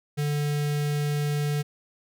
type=tone with notch filter; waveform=square; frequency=146.83 Hz; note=D3; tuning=in tune; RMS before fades=-26 dBFS; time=0.17-1.63 s; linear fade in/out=20 ms; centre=970 Hz; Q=1.5; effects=none